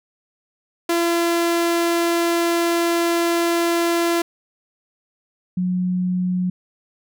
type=tone pair in turn; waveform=sawtooth / sine; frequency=339.9 / 181.68 Hz; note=F4 / F#3; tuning=-47 / -31 cents; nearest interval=major seventh; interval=1084 cents; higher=first; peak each=-13 / -18 dBFS; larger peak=first; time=0.89-4.22 / 5.57-6.5 s; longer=first; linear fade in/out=5 ms; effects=none